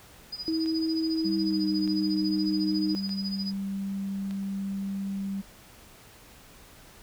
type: tone with tremolo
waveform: sine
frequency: 4952 Hz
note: D#8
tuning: 9 cents flat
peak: -31 dBFS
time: 0.32-3.52 s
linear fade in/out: 10 ms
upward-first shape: sine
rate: 14 Hz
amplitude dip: 85%
type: tone with pitch glide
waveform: sine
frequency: 321.6 to 309.4 Hz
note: E4 to D#4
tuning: -43 to -10 cents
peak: -25 dBFS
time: 0.48-2.95 s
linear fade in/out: 0 ms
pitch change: -67 cents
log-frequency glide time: 1.37-1.64 s
type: click train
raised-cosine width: 0.2 ms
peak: -27 dBFS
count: 4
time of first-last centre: 0.66-4.31 s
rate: 0.822 Hz
type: tone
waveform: sine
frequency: 196 Hz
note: G3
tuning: in tune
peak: -29 dBFS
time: 1.24-5.42 s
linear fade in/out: 20 ms
effects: pink hiss -52 dBFS RMS until 7.02 s